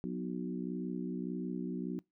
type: harmonic tone with a mistuned harmonic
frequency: 61.74 Hz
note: B1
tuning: in tune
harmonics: 3 / 4 / 5 / 6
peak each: -38 / -40 / -42 / -44 dBFS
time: 0.04-1.99 s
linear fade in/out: 0 ms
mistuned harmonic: 3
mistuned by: -31 cents
effects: noise-tail reverb RT60 0.2 s tail -24 dB re dry